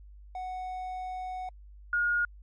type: tone pair in turn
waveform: triangle / sine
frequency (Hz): 740 / 1431.2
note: F#5 / F6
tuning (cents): 0 / +42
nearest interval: major seventh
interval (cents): 1142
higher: second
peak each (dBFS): -32 / -24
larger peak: second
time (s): 0.35-1.49 / 1.93-2.25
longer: first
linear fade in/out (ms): 2
effects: added 50 Hz sine -47 dBFS peak until 2.42 s + MP3 48 kbps